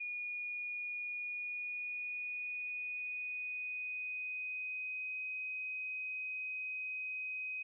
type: tone with pitch glide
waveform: sine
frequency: 2446 to 2516 Hz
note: D#7 to D#7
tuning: -30 to +19 cents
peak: -38 dBFS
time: 0-7.63 s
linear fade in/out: 10 ms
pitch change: +49 cents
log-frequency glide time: 1.13-5.22 s
effects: none